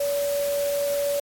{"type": "tone in noise", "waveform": "sine", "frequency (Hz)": 571, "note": "D5", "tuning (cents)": -49, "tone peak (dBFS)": -22, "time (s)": [0, 1.2], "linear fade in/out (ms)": 5, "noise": "white", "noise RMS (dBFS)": -35, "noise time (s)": [0, 1.2], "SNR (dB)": 10, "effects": ["AAC 64 kbps"]}